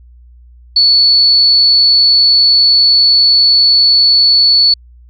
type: tone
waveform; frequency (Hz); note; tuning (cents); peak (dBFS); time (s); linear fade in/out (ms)
sine; 4435; C#8; 0; -5; 0.76-4.74; 5
effects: added 60 Hz sine -37 dBFS peak until 5.09 s